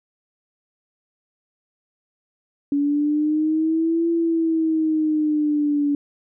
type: exponential two-way sweep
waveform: sine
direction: up then down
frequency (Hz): 283.3 to 336.7 to 286.5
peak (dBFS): -17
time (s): 2.72-5.95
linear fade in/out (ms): 2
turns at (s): 4.09
effects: none